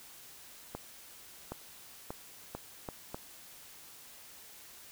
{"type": "accelerating click train", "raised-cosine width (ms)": 1, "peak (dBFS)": -24, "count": 6, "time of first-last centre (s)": [0.75, 3.145], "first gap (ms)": 770, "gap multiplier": 0.76, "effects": ["white hiss -53 dBFS RMS until 4.91 s"]}